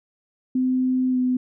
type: tone with pitch glide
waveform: sine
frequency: 256.4 to 252.7 Hz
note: C4 to B3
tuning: -35 to +40 cents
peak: -18 dBFS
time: 0.55-1.37 s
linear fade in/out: 5 ms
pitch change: -25 cents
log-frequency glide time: 1.1-1.17 s
effects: none